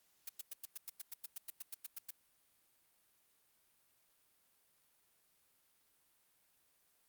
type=noise bursts; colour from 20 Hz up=blue; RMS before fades=-44 dBFS; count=16; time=0.27-2.107 s; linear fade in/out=5 ms; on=22 ms; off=99 ms; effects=white hiss -74 dBFS RMS until 7.08 s + Opus 48 kbps